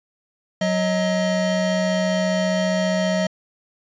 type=tone pair together; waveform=square; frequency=185 / 629.9 Hz; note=F#3 / D#5; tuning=0 / +21 cents; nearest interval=octave + major sixth; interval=2121 cents; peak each=-22 dBFS; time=0.61-3.27 s; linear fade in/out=5 ms; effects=resampled to 16000 Hz